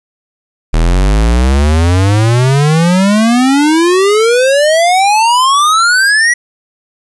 square exponential sweep, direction up, 38.89 to 1955 Hz, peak -7 dBFS, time 0.73-6.34 s, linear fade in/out 10 ms, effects resampled to 24000 Hz + 7-bit

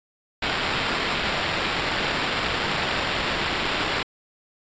white noise with sample-and-hold, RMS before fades -25 dBFS, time 0.42-4.03 s, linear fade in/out 5 ms, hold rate 6300 Hz, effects resampled to 16000 Hz

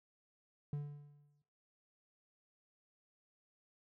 triangle tone with exponential decay, 145.5 Hz, D3, 16 cents flat, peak -33 dBFS, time 0.73-1.42 s, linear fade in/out 2 ms, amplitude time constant 150 ms, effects noise-tail reverb RT60 0.9 s tail -19 dB re dry

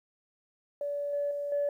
sine tone with level steps, 575 Hz, D5, 37 cents flat, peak -30 / -27 / -31 / -25 dBFS, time 0.81-1.69 s, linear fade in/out 2 ms, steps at 1.13 / 1.31 / 1.52 s, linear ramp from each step 2 ms, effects tanh soft clip ceiling -22 dBFS + 11-bit

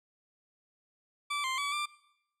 20% pulse tone with pitch steps, 1161 / 1048 / 1144 / 1184 Hz, D6 / C6 / D6 / D6, -20 / +2 / -46 / +14 cents, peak -26 dBFS, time 1.3-1.86 s, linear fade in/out 10 ms, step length 140 ms, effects noise-tail reverb RT60 0.8 s tail -20 dB re dry + low-pass 9000 Hz 12 dB/octave

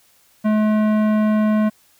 sine tone with tanh clipping, 214.2 Hz, A3, 46 cents flat, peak -16 dBFS, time 0.44-1.7 s, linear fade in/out 20 ms, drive 16 dB, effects white hiss -56 dBFS RMS until 1.99 s

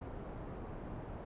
pink low-pass noise, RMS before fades -45 dBFS, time 0.01-1.25 s, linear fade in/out 10 ms, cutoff 870 Hz, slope 12 dB/octave, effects resampled to 8000 Hz

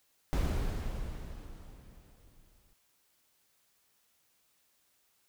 brown noise with exponential decay, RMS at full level -27 dBFS, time 0.33-2.73 s, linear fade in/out 0 ms, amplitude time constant 520 ms, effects white hiss -72 dBFS RMS until 5.28 s

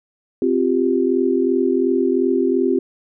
sine chord, C suspended fourth, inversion none, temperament equal, 261.6 / 349.2 / 392 Hz, C4 / F4 / G4, 0 / 0 / 0 cents, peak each -19 dBFS, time 0.42-2.79 s, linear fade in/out 2 ms, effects none

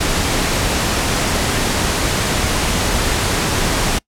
pink noise, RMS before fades -17 dBFS, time 0-3.99 s, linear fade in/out 10 ms, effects noise-tail reverb RT60 0.1 s tail -26 dB re dry + low-pass 10000 Hz 12 dB/octave

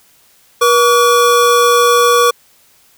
square tone pair together, 480.9 / 1139.5 Hz, B4 / C#6, -46 / +47 cents, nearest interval octave + minor third, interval 1493 cents, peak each -11 dBFS, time 0.61-2.31 s, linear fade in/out 10 ms, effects white hiss -50 dBFS RMS until 2.97 s

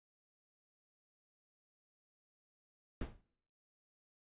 brown noise with exponential decay, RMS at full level -34 dBFS, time 3.01-3.21 s, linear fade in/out 2 ms, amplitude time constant 42 ms, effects noise-tail reverb RT60 0.7 s tail -23 dB re dry + resampled to 8000 Hz

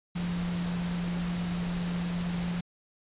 sine tone in noise, 174.61 Hz, F3, in tune, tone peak -29 dBFS, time 0.15-2.61 s, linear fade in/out 10 ms, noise pink, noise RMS -39 dBFS, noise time 0.15-2.61 s, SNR +7 dB, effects resampled to 8000 Hz

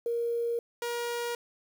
sine / sawtooth tone pair in turn, 469.6 / 475.6 Hz, A#4 / A#4, +13 / +35 cents, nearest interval unison, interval 22 cents, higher second, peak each -27 dBFS, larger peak neither, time 0.06-0.59 / 0.82-1.35 s, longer neither, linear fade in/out 2 ms, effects 9-bit

